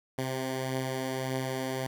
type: beating tone pair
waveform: 10% pulse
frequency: 130.81 / 132.51 Hz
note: C3 / C3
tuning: 0 / +22 cents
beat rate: 1.7 Hz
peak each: -23 / -31 dBFS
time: 0.18-1.87 s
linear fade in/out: 5 ms
effects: none